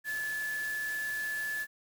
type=tone in noise; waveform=sine; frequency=1728 Hz; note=A6; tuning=32 cents flat; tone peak=-32 dBFS; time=0.04-1.67 s; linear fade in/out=50 ms; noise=white; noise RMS=-45 dBFS; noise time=0.04-1.67 s; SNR=+10 dB; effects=none